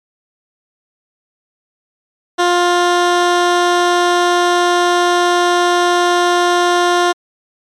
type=tone; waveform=15% pulse; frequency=352.3 Hz; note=F4; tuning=15 cents sharp; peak=-4 dBFS; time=2.38-7.13 s; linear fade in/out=20 ms; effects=low-pass 7000 Hz 12 dB/octave + MP3 96 kbps